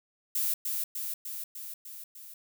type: noise with echo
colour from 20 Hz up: violet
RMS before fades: -29 dBFS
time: 0.35-0.54 s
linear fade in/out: 5 ms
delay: 300 ms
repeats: 6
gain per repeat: -3 dB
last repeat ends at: 2.34 s
effects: none